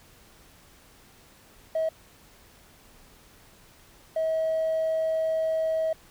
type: tone bursts at uneven times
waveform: triangle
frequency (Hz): 641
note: E5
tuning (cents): -49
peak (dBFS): -20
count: 2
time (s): 1.75-1.89 / 4.16-5.93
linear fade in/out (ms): 5
effects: tanh soft clip ceiling -20 dBFS + pink hiss -55 dBFS RMS until 6.1 s